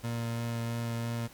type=tone with vibrato; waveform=30% pulse; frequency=116.7 Hz; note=A#2; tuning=2 cents sharp; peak=-29 dBFS; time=0.03-1.28 s; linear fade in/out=20 ms; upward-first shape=sine; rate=3 Hz; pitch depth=9 cents each way; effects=pink hiss -54 dBFS RMS until 1.33 s